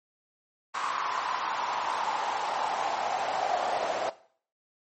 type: noise with high-pass filter sweep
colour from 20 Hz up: brown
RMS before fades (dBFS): -30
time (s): 0.74-4.1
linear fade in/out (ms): 10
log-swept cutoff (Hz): 1100 to 670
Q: 5.1
effects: noise-tail reverb RT60 0.5 s tail -17 dB re dry + MP3 32 kbps